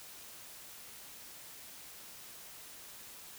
silence, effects white hiss -51 dBFS RMS until 3.38 s

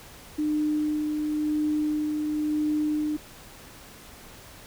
sine tone with tremolo, 302.5 Hz, D#4, 49 cents flat, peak -22 dBFS, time 0.38-3.17 s, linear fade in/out 10 ms, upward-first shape sine, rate 0.96 Hz, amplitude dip 30%, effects pink hiss -47 dBFS RMS until 4.66 s

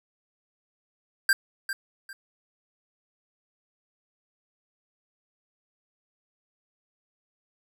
square tone with echo, 1582 Hz, G6, 15 cents sharp, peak -18 dBFS, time 1.29-1.33 s, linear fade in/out 2 ms, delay 400 ms, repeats 2, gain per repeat -11 dB, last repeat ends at 2.13 s, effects none

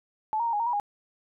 sine tone with pitch steps, 866 / 936 / 927 / 829 / 926 / 965 / 821 Hz, A5 / A#5 / A#5 / G#5 / A#5 / B5 / G#5, -28 / +7 / -10 / -3 / -12 / -40 / -20 cents, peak -24 dBFS, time 0.33-0.799 s, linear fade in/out 0 ms, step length 67 ms, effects none

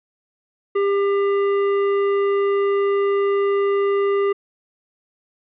triangle tone with hard clipping, 399.3 Hz, G4, 32 cents sharp, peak -18 dBFS, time 0.75-4.33 s, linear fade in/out 10 ms, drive 14 dB, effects resampled to 8000 Hz

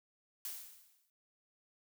blue noise with exponential decay, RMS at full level -40 dBFS, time 0.45-1.1 s, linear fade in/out 1 ms, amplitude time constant 140 ms, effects none

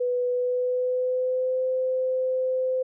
sine tone with pitch glide, 493.9 to 514.9 Hz, B4 to C5, 0 to -28 cents, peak -22 dBFS, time 0-2.83 s, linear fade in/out 10 ms, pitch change +72 cents, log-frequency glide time 0.29-1.64 s, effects none

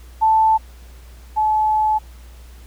sine tone pair in turn, 880 / 861.4 Hz, A5 / A5, 0 / -37 cents, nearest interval unison, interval 37 cents, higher first, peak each -11 / -14 dBFS, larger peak first, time 0.21-0.58 / 1.36-1.99 s, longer second, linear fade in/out 20 ms, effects added 60 Hz sine -38 dBFS peak until 2.66 s + pink hiss -50 dBFS RMS until 2.66 s

